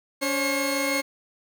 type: tone cluster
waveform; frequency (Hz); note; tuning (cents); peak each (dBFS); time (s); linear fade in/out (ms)
sawtooth; 282.5 / 539 / 2158; C#4 / C#5 / C#7; +33 / -49 / -47; -24; 0.21-1.02; 20
effects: none